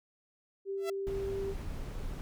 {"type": "tone", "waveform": "sine", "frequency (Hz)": 392, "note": "G4", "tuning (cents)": 0, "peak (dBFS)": -33, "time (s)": [0.65, 1.55], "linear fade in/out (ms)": 50}
{"type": "tone with exponential growth", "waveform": "sawtooth", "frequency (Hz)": 669, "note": "E5", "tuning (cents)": 25, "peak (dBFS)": -29, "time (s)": [0.77, 0.9], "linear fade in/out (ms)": 5, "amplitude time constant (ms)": 28}
{"type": "noise", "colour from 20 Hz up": "brown", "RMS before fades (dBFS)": -39, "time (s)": [1.07, 2.21], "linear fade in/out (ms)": 0}
{"effects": []}